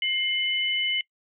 sine tone pair together, 2118 / 2991 Hz, C7 / F#7, +21 / +18 cents, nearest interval tritone, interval 597 cents, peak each -27 / -25 dBFS, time 0.02-1.01 s, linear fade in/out 2 ms, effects noise-tail reverb RT60 0.1 s tail -22 dB re dry

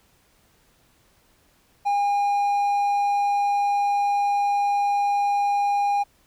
triangle tone, 811 Hz, G#5, 41 cents flat, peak -17 dBFS, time 1.85-6.04 s, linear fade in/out 20 ms, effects pink hiss -61 dBFS RMS until 6.26 s

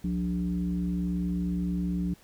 sine tone with frequency modulation, 178.9 Hz, F3, 42 cents sharp, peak -26 dBFS, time 0.04-2.14 s, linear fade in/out 5 ms, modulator 113 Hz, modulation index 0.73, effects pink hiss -58 dBFS RMS until 2.23 s

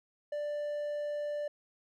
triangle tone, 589 Hz, D5, 5 cents sharp, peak -31 dBFS, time 0.32-1.48 s, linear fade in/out 5 ms, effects none

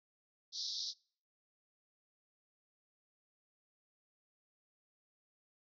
white band-pass noise, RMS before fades -41 dBFS, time 0.52-0.94 s, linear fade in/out 50 ms, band 3600 to 5700 Hz, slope 96 dB/octave, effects noise-tail reverb RT60 0.5 s tail -26 dB re dry

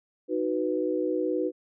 sine chord, B major, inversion first, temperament equal, 311.1 / 370 / 493.9 Hz, D#4 / F#4 / B4, 0 / 0 / 0 cents, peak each -29 dBFS, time 0.28-1.52 s, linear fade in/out 50 ms, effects none

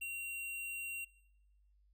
square tone, 2749 Hz, F7, 28 cents flat, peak -40 dBFS, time 0.01-1.05 s, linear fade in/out 10 ms, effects noise-tail reverb RT60 0.9 s tail -21 dB re dry + added 50 Hz sine -66 dBFS peak until 1.93 s

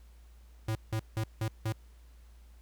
square tone bursts, 110.2 Hz, A2, 3 cents sharp, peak -30 dBFS, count 5, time 0.68-1.725 s, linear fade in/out 5 ms, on 73 ms, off 170 ms, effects added 58 Hz sine -52 dBFS peak until 2.61 s + pink hiss -67 dBFS RMS until 2.61 s

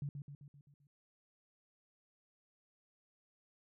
sine tone with echo, 142.4 Hz, C#3, 47 cents sharp, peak -37 dBFS, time 0.02-0.09 s, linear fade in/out 2 ms, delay 130 ms, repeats 6, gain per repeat -5 dB, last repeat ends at 0.87 s, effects none

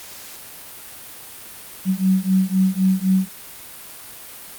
sine beating tone pair, 186.9 / 190.8 Hz, F#3 / G3, +18 / -47 cents, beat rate 3.9 Hz, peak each -18 dBFS, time 1.85-3.29 s, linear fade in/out 50 ms, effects white hiss -38 dBFS RMS until 4.58 s + Opus 48 kbps

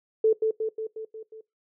sine tone with echo, 440 Hz, A4, in tune, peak -16 dBFS, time 0.24-0.33 s, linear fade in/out 5 ms, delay 180 ms, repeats 6, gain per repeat -4 dB, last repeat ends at 1.41 s, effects noise-tail reverb RT60 0.2 s tail -22 dB re dry

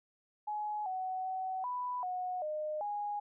sine tone with pitch steps, 842 / 748 / 753 / 991 / 731 / 611 / 825 Hz, G#5 / F#5 / F#5 / B5 / F#5 / D#5 / G#5, +24 / +19 / +30 / +6 / -21 / -32 / -12 cents, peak -34 dBFS, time 0.47-3.2 s, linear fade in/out 10 ms, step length 390 ms, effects none

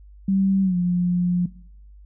sine tone with pitch glide, 193.5 to 177.44 Hz, G3 to F3, -22 to +28 cents, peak -17 dBFS, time 0.28-1.46 s, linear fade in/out 5 ms, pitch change -150 cents, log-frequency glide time 0.62-0.77 s, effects noise-tail reverb RT60 0.6 s tail -19 dB re dry + added 50 Hz sine -43 dBFS peak until 2.05 s

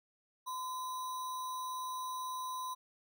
sine tone with sample-and-hold, 1021 Hz, C6, 43 cents flat, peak -37 dBFS, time 0.46-2.75 s, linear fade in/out 20 ms, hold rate 4900 Hz, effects none

